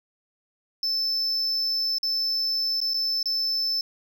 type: tone with dropouts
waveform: sine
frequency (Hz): 5274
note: E8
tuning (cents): 0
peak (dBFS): -20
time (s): 0.83-3.81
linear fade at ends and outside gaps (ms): 2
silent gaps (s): 1.984-2.03 / 2.804-2.814 / 2.936-2.942 / 3.229-3.257
effects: tanh soft clip ceiling -22 dBFS + 10-bit